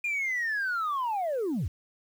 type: linear sweep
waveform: sine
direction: down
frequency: 2435 to 59.4 Hz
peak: -25 dBFS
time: 0.04-1.68 s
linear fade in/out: 5 ms
effects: tanh soft clip ceiling -25 dBFS + 9-bit